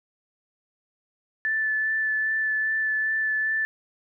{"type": "tone with vibrato", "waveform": "sine", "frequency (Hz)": 1751, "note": "A6", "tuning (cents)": -9, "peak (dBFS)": -22, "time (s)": [1.45, 3.65], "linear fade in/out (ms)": 0, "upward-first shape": "sine", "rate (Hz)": 2.5, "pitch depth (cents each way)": 12, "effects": []}